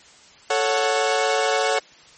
sawtooth chord, F# minor, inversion first, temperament equal with one note detuned, 440 / 554.4 / 736.2 Hz, A4 / C#5 / F#5, 0 / 0 / -9 cents, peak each -19 dBFS, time 0.5-1.79 s, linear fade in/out 5 ms, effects white hiss -49 dBFS RMS until 2.17 s + MP3 32 kbps

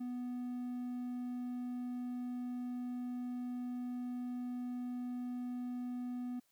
triangle tone, 246.9 Hz, B3, in tune, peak -36 dBFS, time 0-6.4 s, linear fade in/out 10 ms, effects white hiss -75 dBFS RMS until 6.51 s

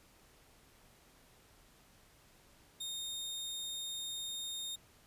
sawtooth tone, 3683 Hz, A#7, 22 cents flat, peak -36 dBFS, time 2.8-4.76 s, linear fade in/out 10 ms, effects pink hiss -64 dBFS RMS until 5.06 s + resampled to 32000 Hz

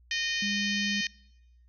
harmonic tone, 615 Hz, D#5, 20 cents flat, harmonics 3 / 4 / 5 / 6 / 7 / 8 / 9 / 10, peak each -32 / -34 / -34 / -40 / -38 / -40 / -41 / -41 dBFS, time 0.11-1.07 s, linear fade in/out 2 ms
sine tone, 202.9 Hz, G#3, 40 cents flat, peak -32 dBFS, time 0.42-1.01 s, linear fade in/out 5 ms
effects noise-tail reverb RT60 1.0 s tail -25 dB re dry + added 60 Hz sine -56 dBFS peak until 1.68 s

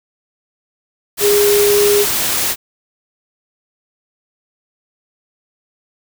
sine tone in noise, 410.4 Hz, G#4, 21 cents flat, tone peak -10 dBFS, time 1.2-2.06 s, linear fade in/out 50 ms, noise white, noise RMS -17 dBFS, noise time 1.17-2.56 s, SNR +4 dB, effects none

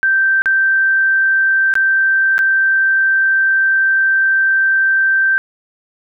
sine tone with dropouts, 1563 Hz, G6, 6 cents flat, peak -10 dBFS, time 0.03-5.38 s, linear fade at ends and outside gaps 0 ms, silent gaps 0.42-0.458 / 1.739-1.754 / 2.381-2.39 s, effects none

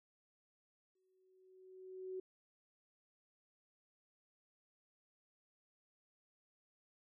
sine tone with exponential growth, 373.8 Hz, F#4, 18 cents sharp, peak -40 dBFS, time 0.95-2.2 s, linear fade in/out 5 ms, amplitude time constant 270 ms, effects none

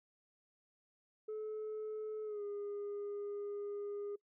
sine tone with pitch glide, 430.9 to 408.6 Hz, A4 to G#4, -36 to -28 cents, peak -37 dBFS, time 1.28-4.16 s, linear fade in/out 10 ms, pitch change -92 cents, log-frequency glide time 2.24-2.43 s, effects noise-tail reverb RT60 0.1 s tail -24 dB re dry + tanh soft clip ceiling -38 dBFS

